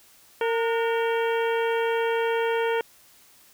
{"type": "harmonic tone with a mistuned harmonic", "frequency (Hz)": 458.4, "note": "A#4", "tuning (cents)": -29, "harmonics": [1, 2, 3, 4, 5, 6, 7], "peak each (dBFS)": [-23, -29, -33, -35, -37, -39, -40], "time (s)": [0.41, 2.81], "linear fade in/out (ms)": 2, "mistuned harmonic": 3, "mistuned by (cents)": 82, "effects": ["white hiss -55 dBFS RMS until 3.53 s"]}